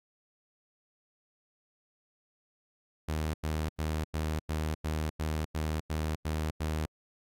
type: tone bursts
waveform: sawtooth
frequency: 77.78 Hz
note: D#2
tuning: in tune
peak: -26 dBFS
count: 11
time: 3.08-6.86 s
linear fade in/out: 10 ms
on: 260 ms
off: 92 ms
effects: AAC 64 kbps